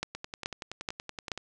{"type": "two click trains", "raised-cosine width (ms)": 0.2, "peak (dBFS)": [-14, -20], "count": [4, 14], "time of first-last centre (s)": [[0.03, 1.318], [0.15, 1.376]], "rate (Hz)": [2.33, 10.6], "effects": ["resampled to 24000 Hz", "8-bit"]}